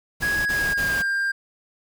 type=noise bursts; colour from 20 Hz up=pink; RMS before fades=-31 dBFS; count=3; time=0.2-1.028 s; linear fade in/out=20 ms; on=260 ms; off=24 ms
type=tone with pitch glide; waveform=triangle; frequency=1661.2 to 1595.4 Hz; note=G#6 to G6; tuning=0 to +30 cents; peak=-19 dBFS; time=0.22-1.32 s; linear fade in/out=10 ms; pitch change=-70 cents; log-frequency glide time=0.51-1.03 s
effects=none